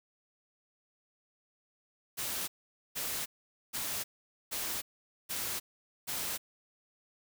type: noise bursts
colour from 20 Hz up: white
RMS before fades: -36 dBFS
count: 6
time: 2.17-6.38 s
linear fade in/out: 20 ms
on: 310 ms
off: 470 ms
effects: none